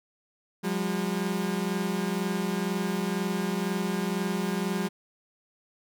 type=tone pair together; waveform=30% pulse; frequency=179.87 / 201.9 Hz; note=F#3 / G#3; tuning=-49 / -49 cents; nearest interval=major second; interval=200 cents; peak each=-27 dBFS; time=0.63-4.89 s; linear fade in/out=20 ms; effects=none